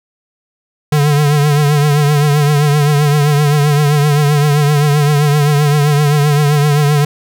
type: tone with vibrato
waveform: square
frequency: 146.83 Hz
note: D3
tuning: in tune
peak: -9 dBFS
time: 0.92-7.05 s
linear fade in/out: 5 ms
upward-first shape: triangle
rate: 7.7 Hz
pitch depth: 66 cents each way
effects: none